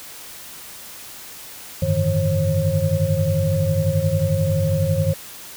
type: tone cluster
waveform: sine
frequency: 92.6 / 103.3 / 149.2 / 160.8 / 539 Hz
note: F#2 / G#2 / D3 / E3 / C#5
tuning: +2 / -9 / +28 / -43 / -49 cents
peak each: -23 dBFS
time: 1.82-5.14 s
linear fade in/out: 5 ms
effects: white hiss -38 dBFS RMS until 5.56 s